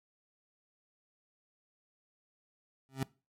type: tone with exponential growth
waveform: 25% pulse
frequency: 133.6 Hz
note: C3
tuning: 36 cents sharp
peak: -24 dBFS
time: 2.89-3.03 s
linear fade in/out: 0 ms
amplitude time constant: 29 ms
effects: noise-tail reverb RT60 0.3 s tail -21 dB re dry + MP3 64 kbps